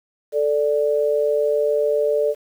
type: tone pair together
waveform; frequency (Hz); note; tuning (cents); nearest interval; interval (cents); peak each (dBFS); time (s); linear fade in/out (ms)
sine; 440 / 587.3; A4 / D5; 0 / 0; perfect fourth; 500; -19; 0.32-2.35; 50
effects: 8-bit